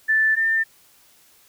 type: tone pair in turn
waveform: sine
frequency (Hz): 1760 / 1797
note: A6 / A6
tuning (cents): 0 / +36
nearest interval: unison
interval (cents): 36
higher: second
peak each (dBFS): -15 / -17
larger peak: first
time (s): 0.08-0.36 / 0.36-0.64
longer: neither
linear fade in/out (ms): 20
effects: white hiss -55 dBFS RMS until 1.48 s